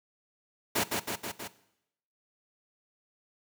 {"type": "noise with echo", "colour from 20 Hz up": "pink", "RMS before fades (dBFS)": -27, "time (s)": [0.75, 0.84], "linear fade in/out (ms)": 10, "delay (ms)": 160, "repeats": 4, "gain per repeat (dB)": -3, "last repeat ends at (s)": 1.48, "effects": ["noise-tail reverb RT60 0.8 s tail -17 dB re dry", "high-pass 150 Hz 12 dB/octave"]}